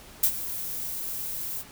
violet noise with ADSR envelope, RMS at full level -19 dBFS, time 0.23-1.64 s, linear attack 6 ms, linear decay 73 ms, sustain -14 dB, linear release 49 ms, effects pink hiss -48 dBFS RMS until 1.71 s

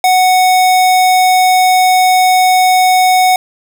square tone, 740 Hz, F#5, in tune, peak -7 dBFS, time 0.04-3.36 s, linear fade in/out 2 ms, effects none

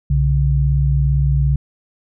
sine tone pair together, 63 / 140.62 Hz, B1 / C#3, +35 / +25 cents, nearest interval octave + major second, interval 1390 cents, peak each -15 dBFS, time 0.1-1.56 s, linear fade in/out 5 ms, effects none

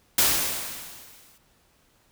white noise with exponential decay, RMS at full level -18 dBFS, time 0.18-1.38 s, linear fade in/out 5 ms, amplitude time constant 260 ms, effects pink hiss -63 dBFS RMS until 2.11 s

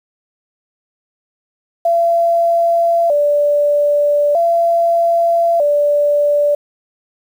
sine tone with vibrato, 629 Hz, D#5, 19 cents sharp, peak -10 dBFS, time 1.85-6.55 s, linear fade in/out 5 ms, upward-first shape square, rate 0.4 Hz, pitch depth 130 cents each way, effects 7-bit

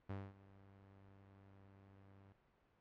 sawtooth tone with ADSR envelope, 98 Hz, G2, in tune, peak -38 dBFS, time 0.09-2.33 s, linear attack 9 ms, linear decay 230 ms, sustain -20 dB, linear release 5 ms, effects pink hiss -75 dBFS RMS until 2.8 s + low-pass 2000 Hz 12 dB/octave

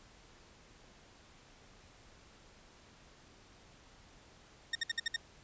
20% pulse tone bursts, 1838 Hz, A#6, 25 cents flat, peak -26 dBFS, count 6, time 4.73-5.163 s, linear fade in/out 5 ms, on 23 ms, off 59 ms, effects pink hiss -60 dBFS RMS until 5.43 s + resampled to 16000 Hz

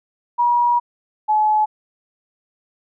sine tone pair in turn, 960 / 854.7 Hz, B5 / G#5, -49 / +49 cents, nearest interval major second, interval 202 cents, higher first, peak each -13 dBFS, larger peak neither, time 0.38-0.8 / 1.28-1.66 s, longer first, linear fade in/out 20 ms, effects none

